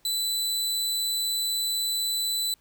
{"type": "tone", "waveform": "sawtooth", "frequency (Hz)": 3992, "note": "B7", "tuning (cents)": 18, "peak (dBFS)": -22, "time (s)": [0.05, 2.54], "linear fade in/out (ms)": 2, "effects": ["pink hiss -64 dBFS RMS until 2.6 s"]}